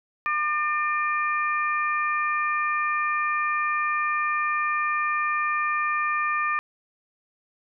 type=harmonic tone; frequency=600 Hz; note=D5; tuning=37 cents sharp; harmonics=2 / 3 / 4; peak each=-24 / -28 / -30 dBFS; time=0.26-6.59 s; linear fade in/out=0 ms; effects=none